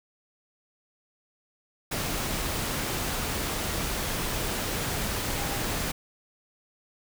sine tone in noise, 804 Hz, G5, 44 cents sharp, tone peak -39 dBFS, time 5.37-5.58 s, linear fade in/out 10 ms, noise pink, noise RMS -30 dBFS, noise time 1.91-5.92 s, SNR -12 dB, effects none

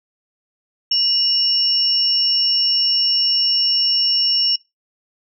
sine tone pair together, 2882 / 5440 Hz, F#7 / F8, -46 / -46 cents, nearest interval major seventh, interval 1100 cents, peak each -23 / -14 dBFS, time 0.91-4.56 s, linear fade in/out 5 ms, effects noise-tail reverb RT60 0.2 s tail -21 dB re dry

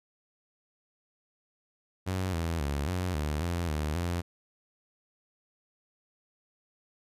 sawtooth tone with pitch steps, 93.4 / 83.1 / 71.3 / 90.8 / 74.9 / 86.3 / 75.8 / 86.9 Hz, F#2 / E2 / C#2 / F#2 / D2 / F2 / D#2 / F2, +17 / +15 / +49 / -32 / +35 / -20 / -45 / -8 cents, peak -25 dBFS, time 2.06-4.22 s, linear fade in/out 20 ms, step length 270 ms, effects resampled to 32000 Hz

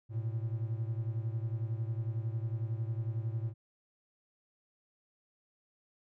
triangle beating tone pair, 110 / 121 Hz, A2 / B2, 0 / -35 cents, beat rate 11 Hz, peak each -32 / -36 dBFS, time 0.09-3.54 s, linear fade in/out 50 ms, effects none

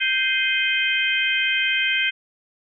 harmonic tone with a mistuned harmonic, 522 Hz, C5, 4 cents flat, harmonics 3 / 4 / 5 / 6, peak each -24 / -24 / -24 / -24 dBFS, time 0-2.11 s, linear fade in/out 20 ms, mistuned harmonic 5, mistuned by -67 cents, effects none

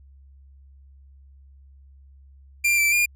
45% pulse tone with pitch steps, 2380 / 2332 / 2413 Hz, D7 / D7 / D7, +22 / -13 / +46 cents, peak -17 dBFS, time 2.64-3.06 s, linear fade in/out 10 ms, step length 140 ms, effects added 68 Hz sine -47 dBFS peak until 3.15 s

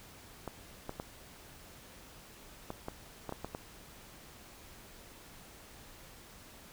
clicks, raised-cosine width 1 ms, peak -24 dBFS, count 9, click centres 0.477 / 0.894 / 0.999 / 2.704 / 2.884 / 3.293 / 3.324 / 3.446 / 3.549 s, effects pink hiss -54 dBFS RMS until 6.72 s

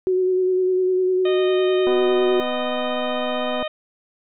sine tone with vibrato, 370 Hz, F#4, in tune, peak -16 dBFS, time 0.07-2.4 s, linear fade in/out 0 ms, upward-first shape sine, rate 9.9 Hz, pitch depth 21 cents each way
harmonic tone, 617 Hz, D#5, 15 cents flat, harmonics 1 / 2 / 3 / 4 / 5 / 6, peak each -25 / -33 / -36 / -36 / -34 / -37 dBFS, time 1.25-3.68 s, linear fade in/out 5 ms
click train, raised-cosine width 1 ms, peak -16 dBFS, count 440, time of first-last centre 1.87-3.626 s, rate 250 Hz
effects none

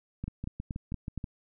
two click trains, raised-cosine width 5 ms, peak -22 / -23 dBFS, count 5 / 7, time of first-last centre 0.24-1.177 / 0.28-1.242 s, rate 4.27 / 6.24 Hz, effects none

